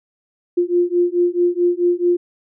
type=beating tone pair; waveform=sine; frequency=349.2 / 353.8 Hz; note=F4 / F4; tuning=0 / +23 cents; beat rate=4.6 Hz; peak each=-17 dBFS; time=0.57-2.17 s; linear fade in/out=10 ms; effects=none